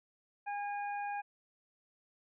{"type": "harmonic tone", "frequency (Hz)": 816, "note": "G#5", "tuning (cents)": -31, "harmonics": [1, 2, 3], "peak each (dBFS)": [-36, -45, -48], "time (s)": [0.46, 1.22], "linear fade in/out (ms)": 20, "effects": []}